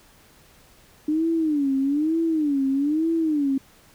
sine tone with vibrato, 298 Hz, D4, 25 cents sharp, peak -19 dBFS, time 1.08-3.58 s, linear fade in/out 5 ms, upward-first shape sine, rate 1.1 Hz, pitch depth 180 cents each way, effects pink hiss -54 dBFS RMS until 3.94 s

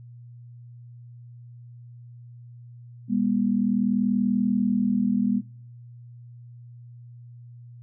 sine tone pair together, 202.5 / 243 Hz, G#3 / B3, -43 / -28 cents, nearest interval minor third, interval 315 cents, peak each -23 dBFS, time 3.08-5.42 s, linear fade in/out 50 ms, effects noise-tail reverb RT60 0.6 s tail -23 dB re dry + added 120 Hz sine -42 dBFS peak until 7.82 s

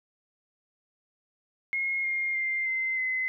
sine tone with pitch steps, 2155 / 2127 / 2098 / 2071 / 2043 Hz, C#7 / C7 / C7 / C7 / C7, -49 / +28 / +4 / -18 / -42 cents, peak -26 dBFS, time 1.73-3.28 s, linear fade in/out 0 ms, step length 310 ms, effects none

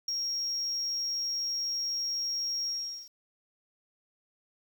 sine tone with ADSR envelope, 5588 Hz, F8, in tune, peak -24 dBFS, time 0.08-3.1 s, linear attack 6 ms, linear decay 7 ms, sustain -4 dB, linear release 440 ms, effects tanh soft clip ceiling -26 dBFS + 9-bit

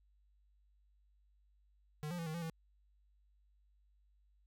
square tone with pitch steps, 151.3 / 175.8 / 166.6 / 156.8 / 170.3 / 162.8 Hz, D#3 / F3 / E3 / D#3 / F3 / E3, -48 / +12 / +19 / +14 / -43 / -21 cents, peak -40 dBFS, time 2.03-2.498 s, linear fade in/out 0 ms, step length 78 ms, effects added 50 Hz sine -68 dBFS peak until 4.46 s

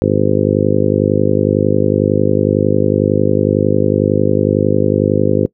harmonic tone, 51 Hz, G#1, 31 cents flat, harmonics 2 / 3 / 4 / 5 / 6 / 7 / 8 / 9 / 10, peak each -19 / -19 / -19 / -19 / -19 / -19 / -19 / -19 / -19 dBFS, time 0.02-5.46 s, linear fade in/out 0 ms, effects noise-tail reverb RT60 0.1 s tail -21 dB re dry

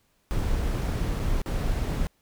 brown noise with dropouts, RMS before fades -26 dBFS, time 0.31-2.07 s, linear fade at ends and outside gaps 0 ms, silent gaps 1.194-1.198 / 1.416-1.46 s, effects pink hiss -68 dBFS RMS until 2.21 s

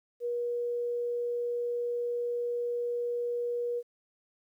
sine tone, 479.9 Hz, B4, 50 cents flat, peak -29 dBFS, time 0.2-3.83 s, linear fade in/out 50 ms, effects 11-bit

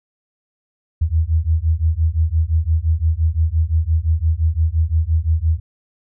sine beating tone pair, 77.78 / 83.58 Hz, D#2 / E2, 0 / +24 cents, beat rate 5.8 Hz, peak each -17 dBFS, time 1.01-5.6 s, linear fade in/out 10 ms, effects none

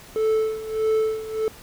triangle tone with tremolo, 438.3 Hz, A4, 7 cents flat, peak -15 dBFS, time 0.16-1.48 s, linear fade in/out 0 ms, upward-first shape sine, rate 1.6 Hz, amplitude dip 80%, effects pink hiss -45 dBFS RMS until 1.62 s

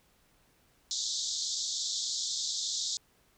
pink band-pass noise, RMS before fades -34 dBFS, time 0.91-2.97 s, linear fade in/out 0 ms, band 3500 to 7500 Hz, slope 96 dB/octave, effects pink hiss -67 dBFS RMS until 3.37 s

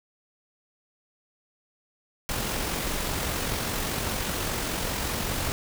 pink noise with amplitude modulation, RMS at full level -28 dBFS, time 2.29-5.52 s, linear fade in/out 0 ms, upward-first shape sine, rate 45 Hz, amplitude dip 30%, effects none

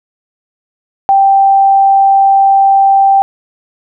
sine tone, 784 Hz, G5, in tune, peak -4 dBFS, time 1.09-3.22 s, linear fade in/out 0 ms, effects none

